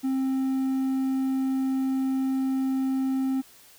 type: tone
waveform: triangle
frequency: 264.9 Hz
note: C4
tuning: 22 cents sharp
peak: -21 dBFS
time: 0.03-3.42 s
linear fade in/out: 20 ms
effects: white hiss -53 dBFS RMS until 3.78 s